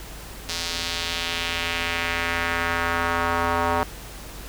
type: tone with band-pass filter sweep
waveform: square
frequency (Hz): 84.9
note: F2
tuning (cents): -48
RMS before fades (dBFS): -25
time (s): 0.49-3.83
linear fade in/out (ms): 0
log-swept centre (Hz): 4900 to 950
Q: 1.6
effects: added 50 Hz sine -40 dBFS peak until 4.48 s + pink hiss -40 dBFS RMS until 4.48 s